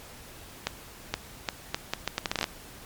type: accelerating click train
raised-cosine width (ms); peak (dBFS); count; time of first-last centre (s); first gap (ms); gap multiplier
0.2; -9; 14; 0.67-2.442; 470; 0.74
effects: pink hiss -47 dBFS RMS until 2.85 s + MP3 96 kbps